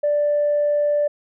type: tone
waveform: sine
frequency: 587.3 Hz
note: D5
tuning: in tune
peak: -15 dBFS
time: 0.03-1.08 s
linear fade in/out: 10 ms
effects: tanh soft clip ceiling -12 dBFS